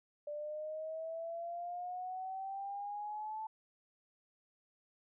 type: exponential sweep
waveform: sine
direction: up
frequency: 587.3 to 880 Hz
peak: -39 dBFS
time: 0.27-3.47 s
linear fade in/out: 5 ms
effects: none